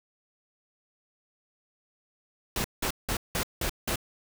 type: noise bursts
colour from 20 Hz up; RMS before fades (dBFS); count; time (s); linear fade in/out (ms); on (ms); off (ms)
pink; -29; 6; 2.56-3.958; 2; 83; 180
effects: none